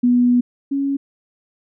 sine tone pair in turn, 244.8 / 277.3 Hz, B3 / C#4, -15 / +1 cents, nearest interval major second, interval 216 cents, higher second, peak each -11 / -17 dBFS, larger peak first, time 0.03-0.41 / 0.71-0.97 s, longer first, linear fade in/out 10 ms, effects none

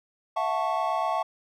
triangle chord, F# minor seventh, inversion third, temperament equal with one note detuned, 659.3 / 727.3 / 880 / 1108.7 Hz, E5 / F#5 / A5 / C#6, 0 / -30 / 0 / 0 cents, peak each -28 dBFS, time 0.36-1.23 s, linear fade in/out 10 ms, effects none

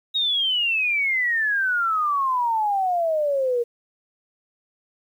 sine exponential sweep, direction down, 3799 to 466.2 Hz, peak -19 dBFS, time 0.14-3.64 s, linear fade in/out 20 ms, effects 9-bit

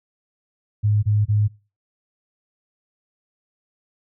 sine tone bursts, 104.9 Hz, G#2, 18 cents sharp, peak -15 dBFS, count 3, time 0.83-1.482 s, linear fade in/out 20 ms, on 200 ms, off 26 ms, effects noise-tail reverb RT60 0.3 s tail -21 dB re dry

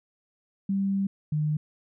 sine tone pair in turn, 196 / 151.74 Hz, G3 / D#3, 0 / -43 cents, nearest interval major third, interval 443 cents, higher first, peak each -23 dBFS, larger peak neither, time 0.69-1.07 / 1.32-1.57 s, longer first, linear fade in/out 5 ms, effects none

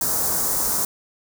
white band-stop noise, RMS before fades -22 dBFS, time 0.01-0.85 s, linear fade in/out 2 ms, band 1400 to 5600 Hz, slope 24 dB/octave, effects none

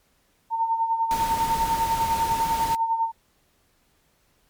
sine tone with tremolo, 908 Hz, A#5, 46 cents flat, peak -18 dBFS, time 0.5-3.12 s, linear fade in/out 50 ms, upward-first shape sine, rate 10 Hz, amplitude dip 60%
pink noise, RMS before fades -32 dBFS, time 1.11-2.75 s, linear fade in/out 0 ms
effects pink hiss -65 dBFS RMS until 4.49 s + MP3 96 kbps

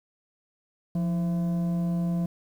sine tone with frequency modulation, 173.9 Hz, F3, 7 cents flat, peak -21 dBFS, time 0.95-2.26 s, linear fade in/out 5 ms, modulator 497 Hz, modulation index 0.28, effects tanh soft clip ceiling -23 dBFS + 9-bit

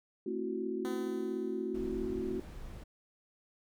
sine chord, F# half-diminished seventh, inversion first, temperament just, 222 / 266.4 / 333 / 370 Hz, A3 / C4 / E4 / F#4, +16 / +31 / +18 / 0 cents, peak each -40 / -41 / -40 / -36 dBFS, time 0.26-2.4 s, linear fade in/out 5 ms
10% pulse tone with exponential decay, 253.1 Hz, B3, 43 cents sharp, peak -32 dBFS, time 0.85-2.19 s, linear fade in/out 0 ms, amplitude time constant 290 ms
brown noise, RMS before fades -45 dBFS, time 1.74-2.84 s, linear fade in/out 10 ms
effects none

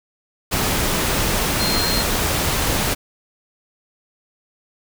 sine tone in noise, 4200 Hz, C8, 6 cents sharp, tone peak -22 dBFS, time 1.59-2.03 s, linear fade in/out 20 ms, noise pink, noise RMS -20 dBFS, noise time 0.51-2.95 s, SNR -5 dB, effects none

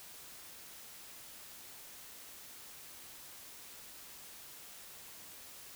silence, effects white hiss -52 dBFS RMS until 5.75 s

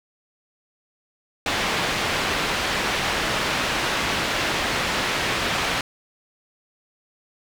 white low-pass noise, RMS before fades -24 dBFS, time 1.46-5.81 s, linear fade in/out 2 ms, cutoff 2900 Hz, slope 12 dB/octave, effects none

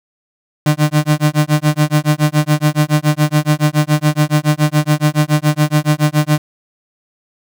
35% pulse tone with tremolo, 150.9 Hz, D3, 47 cents sharp, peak -6 dBFS, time 0.66-6.38 s, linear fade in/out 2 ms, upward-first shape sine, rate 7.1 Hz, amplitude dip 100%, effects none

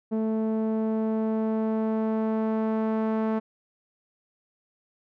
sawtooth tone with low-pass filter sweep, 220 Hz, A3, in tune, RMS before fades -26 dBFS, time 0.11-3.4 s, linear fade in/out 20 ms, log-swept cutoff 530 to 1100 Hz, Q 0.87, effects none

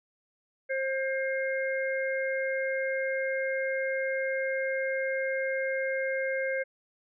harmonic tone, 532 Hz, C5, 29 cents sharp, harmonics 1 / 3 / 4, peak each -29 / -34 / -35 dBFS, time 0.69-6.64 s, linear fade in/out 20 ms, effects none

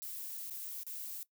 violet noise with dropouts, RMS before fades -43 dBFS, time 0.02-1.23 s, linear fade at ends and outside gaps 0 ms, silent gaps 0.499-0.508 / 0.833-0.866 s, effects noise-tail reverb RT60 0.1 s tail -19 dB re dry

